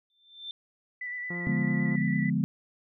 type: tone with exponential growth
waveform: sine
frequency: 3558 Hz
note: A7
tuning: 19 cents sharp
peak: -33 dBFS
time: 0.1-0.51 s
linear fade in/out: 1 ms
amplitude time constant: 88 ms
type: tone with vibrato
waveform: sine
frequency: 1975.5 Hz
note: B6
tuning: in tune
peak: -33 dBFS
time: 1.01-2.3 s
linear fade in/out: 5 ms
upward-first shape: square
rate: 8.9 Hz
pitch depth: 17 cents each way
type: harmonic tone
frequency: 174.61 Hz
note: F3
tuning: in tune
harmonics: 1 / 2 / 3 / 4 / 5 / 6 / 7 / 8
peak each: -35 / -41 / -48 / -50 / -53 / -53 / -57 / -57 dBFS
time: 1.3-1.96 s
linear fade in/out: 5 ms
type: chord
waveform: sine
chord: D diminished seventh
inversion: none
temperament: equal with one note detuned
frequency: 145.57 / 174.61 / 207.7 / 246.9 Hz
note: D3 / F3 / Ab3 / Cb4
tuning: -15 / 0 / 0 / 0 cents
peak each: -30 / -29 / -29 / -31 dBFS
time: 1.47-2.44 s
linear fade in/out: 0 ms
effects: none